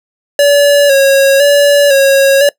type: tone with vibrato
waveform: square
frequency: 560 Hz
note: C#5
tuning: 18 cents sharp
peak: -5 dBFS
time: 0.39-2.49 s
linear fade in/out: 2 ms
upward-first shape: square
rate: 0.99 Hz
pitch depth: 39 cents each way
effects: noise-tail reverb RT60 0.1 s tail -21 dB re dry